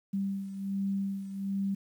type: beating tone pair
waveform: sine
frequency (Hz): 196 / 197.3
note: G3 / G3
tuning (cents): 0 / +11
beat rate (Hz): 1.3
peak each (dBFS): -31 / -37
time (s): 0.13-1.75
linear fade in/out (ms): 10
effects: 10-bit